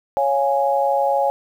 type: chord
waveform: sine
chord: Db major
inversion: none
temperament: equal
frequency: 554.4 / 698.5 / 830.6 Hz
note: Db5 / F5 / Ab5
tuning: 0 / 0 / 0 cents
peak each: -19 / -23 / -19 dBFS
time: 0.17-1.3 s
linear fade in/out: 0 ms
effects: 8-bit